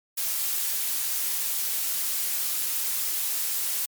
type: noise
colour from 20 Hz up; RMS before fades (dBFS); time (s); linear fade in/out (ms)
blue; -27; 0.17-3.86; 10
effects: MP3 96 kbps